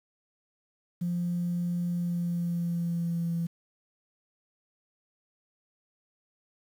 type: tone with pitch glide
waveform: sine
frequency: 174.61 to 168.56 Hz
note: F3 to E3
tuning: 0 to +39 cents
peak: -26 dBFS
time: 1.01-3.47 s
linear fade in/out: 10 ms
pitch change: -61 cents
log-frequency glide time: 1.88-3.35 s
effects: tanh soft clip ceiling -22 dBFS + 9-bit